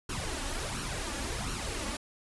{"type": "noise with flanger", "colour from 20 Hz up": "pink", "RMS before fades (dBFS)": -35, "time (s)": [0.09, 1.97], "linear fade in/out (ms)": 5, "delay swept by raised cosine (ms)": [0.7, 3.6], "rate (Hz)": 1.4, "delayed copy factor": 0.6, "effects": ["resampled to 24000 Hz"]}